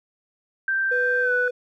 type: tone with pitch glide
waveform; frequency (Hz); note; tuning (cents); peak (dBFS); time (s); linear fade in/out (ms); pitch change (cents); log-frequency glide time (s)
sine; 1568 to 1485.1; G6 to F#6; 0 to +6; -20; 0.68-1.48; 2; -94; 1.21-1.32
type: tone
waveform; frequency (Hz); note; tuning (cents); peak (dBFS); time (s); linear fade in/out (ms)
triangle; 493.9; B4; 0; -22; 0.91-1.51; 10
effects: none